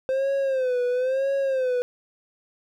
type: tone with vibrato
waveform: triangle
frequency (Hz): 520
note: C5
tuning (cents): -11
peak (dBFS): -19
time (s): 0.09-1.82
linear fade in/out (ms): 0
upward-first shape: sine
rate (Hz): 1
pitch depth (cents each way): 100
effects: none